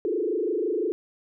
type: tone with frequency modulation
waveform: sine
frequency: 390.7 Hz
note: G4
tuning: 6 cents flat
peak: -23 dBFS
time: 0.05-0.92 s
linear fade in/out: 0 ms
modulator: 25.9 Hz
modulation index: 2.5
effects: none